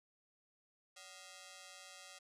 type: ring-modulated tone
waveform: 5% pulse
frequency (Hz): 659.3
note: E5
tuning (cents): 0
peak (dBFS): -39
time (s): 0.96-2.19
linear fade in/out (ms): 10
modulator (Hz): 91.3
effects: resampled to 32000 Hz